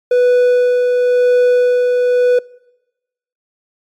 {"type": "tone with tremolo", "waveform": "triangle", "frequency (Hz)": 493.9, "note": "B4", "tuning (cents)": 0, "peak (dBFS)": -5, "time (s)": [0.11, 2.39], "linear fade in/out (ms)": 5, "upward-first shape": "sine", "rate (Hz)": 0.96, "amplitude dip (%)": 30, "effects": ["noise-tail reverb RT60 1.0 s tail -24 dB re dry", "MP3 96 kbps"]}